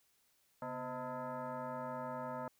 sine tone with frequency modulation, 135.7 Hz, C#3, 36 cents flat, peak -39 dBFS, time 0.62-2.48 s, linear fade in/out 2 ms, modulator 382 Hz, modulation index 2.9, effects white hiss -74 dBFS RMS until 2.59 s

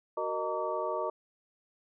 sine tone cluster, 373.6 / 465.9 / 616 / 918 / 1145 Hz, F#4 / A#4 / D#5 / A#5 / D6, +17 / -1 / -17 / -27 / -44 cents, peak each -38 / -37 / -34 / -37 / -37 dBFS, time 0.17-1.1 s, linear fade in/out 5 ms, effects none

